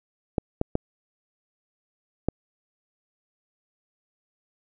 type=clicks; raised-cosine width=2 ms; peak=-9 dBFS; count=4; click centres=0.382 / 0.614 / 0.754 / 2.286 s; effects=none